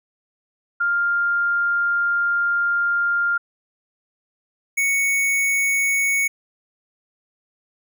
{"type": "tone pair in turn", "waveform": ["sine", "square"], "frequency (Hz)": [1400, 2222], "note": ["F6", "C#7"], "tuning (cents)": [4, 4], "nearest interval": "minor sixth", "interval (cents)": 800, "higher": "second", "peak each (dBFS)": [-17, -18], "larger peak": "first", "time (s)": [[0.8, 3.38], [4.77, 6.28]], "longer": "first", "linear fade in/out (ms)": 10, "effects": []}